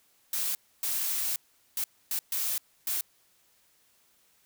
blue noise bursts at uneven times, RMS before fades -30 dBFS, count 6, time 0.33-0.55 / 0.83-1.36 / 1.77-1.84 / 2.11-2.19 / 2.32-2.58 / 2.87-3.01 s, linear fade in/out 2 ms, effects white hiss -66 dBFS RMS until 4.45 s

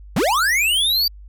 square linear sweep, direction up, 123.47 to 4699 Hz, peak -16 dBFS, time 0.16-1.08 s, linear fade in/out 5 ms, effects added 50 Hz sine -37 dBFS peak until 1.28 s

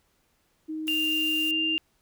sine tone with pitch glide, 313.1 to 317.7 Hz, D#4 to D#4, +11 to +36 cents, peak -30 dBFS, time 0.68-1.78 s, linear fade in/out 20 ms, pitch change +25 cents, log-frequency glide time 1.45-1.57 s
blue noise, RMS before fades -40 dBFS, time 0.87-1.51 s, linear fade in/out 0 ms
sine tone, 2794 Hz, F7, in tune, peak -24 dBFS, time 0.88-1.78 s, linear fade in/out 0 ms
effects pink hiss -69 dBFS RMS until 2.01 s

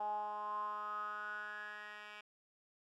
10% pulse tone with band-pass filter sweep, 209.4 Hz, G#3, 15 cents sharp, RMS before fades -43 dBFS, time 0-2.21 s, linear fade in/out 5 ms, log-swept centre 800 to 2200 Hz, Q 8.7, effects none

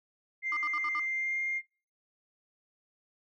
sine tone with pitch glide, 2093 to 2115 Hz, C7 to C7, 0 to +18 cents, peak -29 dBFS, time 0.42-1.62 s, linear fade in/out 50 ms, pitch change +18 cents, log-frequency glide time 1.07-1.39 s
sine tone bursts, 1202 Hz, D6, 40 cents sharp, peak -30 dBFS, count 5, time 0.52-0.996 s, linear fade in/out 2 ms, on 48 ms, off 59 ms
effects noise-tail reverb RT60 0.4 s tail -24 dB re dry + tanh soft clip ceiling -24 dBFS

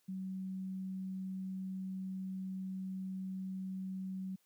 sine tone, 188.9 Hz, F#3, 36 cents sharp, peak -38 dBFS, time 0.08-4.36 s, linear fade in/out 10 ms, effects white hiss -75 dBFS RMS until 4.45 s + high-pass 80 Hz 12 dB/octave

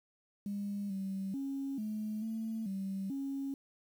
sine tone with pitch steps, 202.1 / 193.1 / 273.6 / 214.2 / 222.8 / 193.6 / 274.1 Hz, G#3 / G3 / C#4 / A3 / A3 / G3 / C#4, -47 / -26 / -23 / -46 / +22 / -21 / -19 cents, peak -34 dBFS, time 0.46-3.54 s, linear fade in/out 2 ms, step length 440 ms, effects tanh soft clip ceiling -30 dBFS + 10-bit

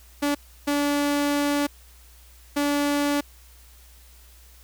sawtooth tone bursts at uneven times, 288.3 Hz, D4, 32 cents flat, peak -17 dBFS, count 3, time 0.22-0.35 / 0.67-1.67 / 2.56-3.21 s, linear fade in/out 10 ms, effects added 60 Hz sine -49 dBFS peak until 4.63 s + white hiss -54 dBFS RMS until 4.63 s

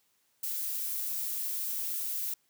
violet noise, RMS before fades -34 dBFS, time 0.43-2.34 s, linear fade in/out 5 ms, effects white hiss -72 dBFS RMS until 2.49 s + high-pass 80 Hz 12 dB/octave

